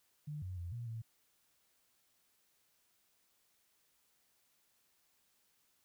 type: tone with pitch steps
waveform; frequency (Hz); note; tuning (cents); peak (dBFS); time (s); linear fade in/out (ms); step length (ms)
sine; 149.3 / 92.2 / 86.8 / 118.7 / 113.2; D3 / F#2 / F2 / A#2 / A2; +29 / -6 / -10 / +32 / +50; -40; 0.27-1.02; 10; 150
effects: white hiss -75 dBFS RMS until 5.84 s